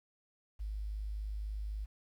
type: tone with quantisation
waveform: sine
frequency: 51.91 Hz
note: G#1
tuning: in tune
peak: -36 dBFS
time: 0.59-1.86 s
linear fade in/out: 20 ms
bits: 11
effects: none